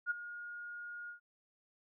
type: tone with ADSR envelope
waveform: sine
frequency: 1430 Hz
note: F6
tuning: 41 cents sharp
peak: -29 dBFS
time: 0.06-1.2 s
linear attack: 46 ms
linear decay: 17 ms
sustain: -14 dB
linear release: 110 ms
effects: none